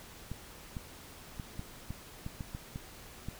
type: clicks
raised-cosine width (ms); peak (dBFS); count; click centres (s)
5; -26; 10; 0.316 / 0.768 / 1.398 / 1.594 / 1.906 / 2.264 / 2.408 / 2.549 / 2.759 / 3.286
effects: pink hiss -51 dBFS RMS until 3.39 s